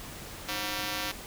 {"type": "ring-modulated tone", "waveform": "5% pulse", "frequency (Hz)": 420, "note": "G#4", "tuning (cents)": 19, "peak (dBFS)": -17, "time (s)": [0.48, 1.12], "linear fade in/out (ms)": 10, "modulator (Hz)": 113, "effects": ["pink hiss -43 dBFS RMS until 1.26 s"]}